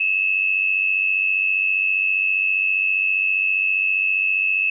sine tone pair together, 2585 / 2680 Hz, E7 / E7, -34 / +28 cents, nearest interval minor second, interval 62 cents, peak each -18 / -23 dBFS, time 0-4.7 s, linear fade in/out 5 ms, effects none

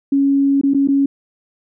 sine tone with dropouts, 277.2 Hz, C#4, in tune, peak -11 dBFS, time 0.12-1.06 s, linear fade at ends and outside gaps 5 ms, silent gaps 0.613-0.634 / 0.737-0.745 / 0.875-0.885 s, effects none

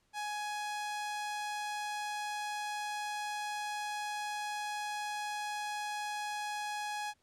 sawtooth tone, 836 Hz, G#5, 11 cents sharp, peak -32 dBFS, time 0.13-7.14 s, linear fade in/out 50 ms, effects pink hiss -74 dBFS RMS until 7.22 s + low-pass 10000 Hz 12 dB/octave

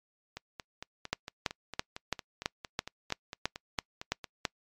two click trains, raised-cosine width 0.2 ms, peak -22 / -11 dBFS, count 18 / 11, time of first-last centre 0.37-4.242 / 1.13-4.452 s, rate 4.39 / 3.01 Hz, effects noise-tail reverb RT60 0.1 s tail -26 dB re dry + MP3 96 kbps

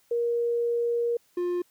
sine / triangle tone pair in turn, 472.1 / 353.7 Hz, A#4 / F4, +22 / +22 cents, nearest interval perfect fourth, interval 500 cents, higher first, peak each -23 dBFS, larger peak neither, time 0.11-1.17 / 1.37-1.62 s, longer first, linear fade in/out 5 ms, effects white hiss -65 dBFS RMS until 1.7 s

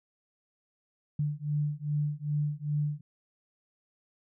sine beating tone pair, 146.83 / 149.33 Hz, D3 / D3, 0 / +29 cents, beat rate 2.5 Hz, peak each -31 dBFS, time 1.19-3.01 s, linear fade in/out 5 ms, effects none

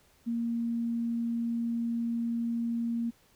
sine tone, 233.1 Hz, A#3, in tune, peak -28 dBFS, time 0.26-3.11 s, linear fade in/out 20 ms, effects pink hiss -64 dBFS RMS until 3.35 s

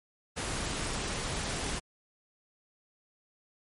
pink noise, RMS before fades -34 dBFS, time 0.36-1.8 s, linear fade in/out 20 ms, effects MP3 48 kbps

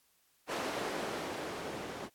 violet noise with low-pass filter sweep, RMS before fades -39 dBFS, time 0.47-2.1 s, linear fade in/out 50 ms, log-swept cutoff 530 to 310 Hz, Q 0.94, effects white hiss -71 dBFS RMS until 2.14 s + AAC 64 kbps

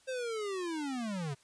square linear sweep, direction down, 530 to 130.81 Hz, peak -35 dBFS, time 0.07-1.35 s, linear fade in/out 20 ms, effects white hiss -65 dBFS RMS until 1.43 s + resampled to 22050 Hz

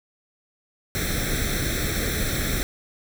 pink noise with comb filter, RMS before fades -25 dBFS, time 0.95-2.63 s, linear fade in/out 0 ms, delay 0.52 ms, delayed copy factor +0.85, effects none

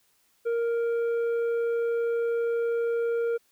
sine tone with tanh clipping, 466.2 Hz, A#4, in tune, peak -25 dBFS, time 0.45-3.38 s, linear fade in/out 20 ms, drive 6 dB, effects white hiss -67 dBFS RMS until 3.51 s

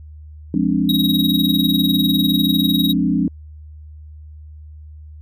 sine chord, D half-diminished seventh, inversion first, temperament equal, 174.61 / 207.7 / 261.6 / 293.7 Hz, F3 / Ab3 / C4 / D4, 0 / 0 / 0 / 0 cents, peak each -20 dBFS, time 0.54-3.28 s, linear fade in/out 2 ms
square tone with tremolo, 3805 Hz, A#7, 35 cents sharp, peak -16 dBFS, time 0.89-2.93 s, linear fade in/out 2 ms, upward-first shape sine, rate 20 Hz, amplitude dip 80%
effects added 76 Hz sine -35 dBFS peak until 5.21 s

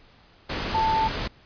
sine tone in noise, 885 Hz, A5, 10 cents sharp, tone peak -20 dBFS, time 0.74-1.08 s, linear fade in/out 10 ms, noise pink, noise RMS -29 dBFS, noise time 0.49-1.28 s, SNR +6 dB, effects pink hiss -55 dBFS RMS until 1.45 s + resampled to 11025 Hz

